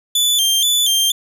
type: tone with vibrato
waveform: sawtooth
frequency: 3322 Hz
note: G#7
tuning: in tune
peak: -10 dBFS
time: 0.15-1.12 s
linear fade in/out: 5 ms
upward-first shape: square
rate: 2.1 Hz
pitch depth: 79 cents each way
effects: none